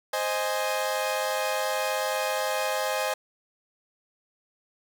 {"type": "chord", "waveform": "sawtooth", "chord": "Ab major", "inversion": "first", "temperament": "equal", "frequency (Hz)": [523.3, 622.3, 830.6], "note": ["C5", "Eb5", "Ab5"], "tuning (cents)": [0, 0, 0], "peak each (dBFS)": [-26, -26, -27], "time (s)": [0.13, 3.14], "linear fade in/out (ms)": 5, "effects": []}